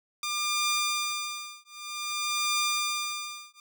10% pulse tone with tremolo, 1199 Hz, D6, 36 cents sharp, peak -16 dBFS, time 0.23-3.6 s, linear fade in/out 2 ms, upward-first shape triangle, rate 0.53 Hz, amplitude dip 100%, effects none

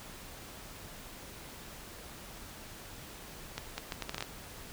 accelerating click train, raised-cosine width 0.2 ms, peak -18 dBFS, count 9, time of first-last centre 3.58-4.225 s, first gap 200 ms, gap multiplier 0.71, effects pink hiss -48 dBFS RMS until 4.72 s

